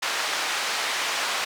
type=band-pass noise; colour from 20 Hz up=pink; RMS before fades=-27 dBFS; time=0.02-1.45 s; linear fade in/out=10 ms; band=910 to 5900 Hz; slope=12 dB/octave; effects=none